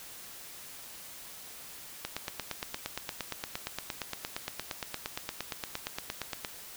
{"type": "click train", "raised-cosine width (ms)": 0.2, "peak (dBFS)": -16, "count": 39, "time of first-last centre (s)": [2.05, 6.448], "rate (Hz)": 8.64, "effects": ["white hiss -47 dBFS RMS until 6.76 s"]}